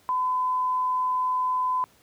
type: tone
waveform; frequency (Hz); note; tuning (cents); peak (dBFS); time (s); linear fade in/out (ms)
sine; 1012; B5; +42; -22; 0.09-1.84; 0
effects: pink hiss -59 dBFS RMS until 2.02 s + high-pass 80 Hz 12 dB/octave